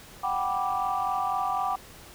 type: chord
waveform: sine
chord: G major seventh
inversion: third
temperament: equal with one note detuned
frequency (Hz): 740 / 784 / 982.6 / 1174.7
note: F#5 / G5 / B5 / D6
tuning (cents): 0 / 0 / -9 / 0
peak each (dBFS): -30 / -29 / -33 / -29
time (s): 0.23-1.76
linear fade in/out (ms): 10
effects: tanh soft clip ceiling -17 dBFS + pink hiss -48 dBFS RMS until 2.14 s